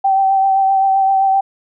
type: tone with vibrato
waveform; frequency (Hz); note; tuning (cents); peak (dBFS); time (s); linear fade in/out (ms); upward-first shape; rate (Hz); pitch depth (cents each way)
sine; 775; G5; -20; -10; 0.04-1.41; 10; triangle; 7.7; 25
effects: none